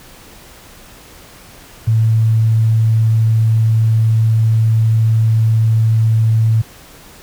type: tone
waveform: sine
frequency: 111.6 Hz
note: A2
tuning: 25 cents sharp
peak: -9 dBFS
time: 1.87-6.62 s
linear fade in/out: 10 ms
effects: pink hiss -40 dBFS RMS until 7.22 s